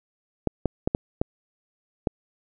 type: clicks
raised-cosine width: 2 ms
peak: -8 dBFS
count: 6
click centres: 0.473 / 0.657 / 0.875 / 0.949 / 1.215 / 2.072 s
effects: none